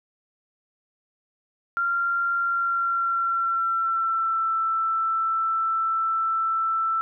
sine tone with pitch glide, 1384 to 1329.2 Hz, F6 to E6, -16 to +14 cents, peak -21 dBFS, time 1.77-7.01 s, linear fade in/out 0 ms, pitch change -70 cents, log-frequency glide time 2.36-4.55 s, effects none

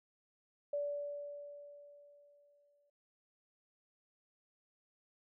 sine tone with exponential decay, 578 Hz, D5, 28 cents flat, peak -33 dBFS, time 0.73-2.9 s, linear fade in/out 5 ms, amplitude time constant 470 ms, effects none

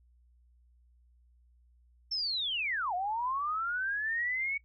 sine linear two-way sweep, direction down then up, 5420 to 698.5 to 2248 Hz, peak -30 dBFS, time 2.11-4.58 s, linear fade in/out 10 ms, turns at 2.94 s, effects noise-tail reverb RT60 0.1 s tail -21 dB re dry + added 60 Hz sine -61 dBFS peak until 4.64 s

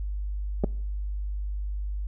clicks, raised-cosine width 2 ms, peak -12 dBFS, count 2, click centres 0.638 / 0.643 s, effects noise-tail reverb RT60 0.7 s tail -24 dB re dry + added 50 Hz sine -28 dBFS peak until 2.07 s

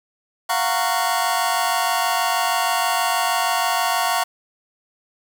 sawtooth chord, Gb major seventh, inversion third, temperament just, 693.7 / 740 / 925 / 1110 Hz, F5 / Gb5 / Bb5 / Db6, -12 / 0 / -14 / +2 cents, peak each -20 dBFS, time 0.49-4.24 s, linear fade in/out 10 ms, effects 7-bit

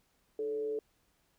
sine tone with frequency modulation, 435.2 Hz, A4, 19 cents flat, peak -32 dBFS, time 0.39-0.79 s, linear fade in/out 2 ms, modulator 130 Hz, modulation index 0.32, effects pink hiss -73 dBFS RMS until 1.38 s

